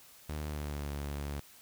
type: tone with pitch glide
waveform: sawtooth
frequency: 75.8 to 71.63 Hz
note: D#2 to D2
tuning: -45 to -43 cents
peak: -32 dBFS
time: 0.29-1.4 s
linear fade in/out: 5 ms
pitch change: -98 cents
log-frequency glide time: 0.4-0.89 s
effects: white hiss -57 dBFS RMS until 1.61 s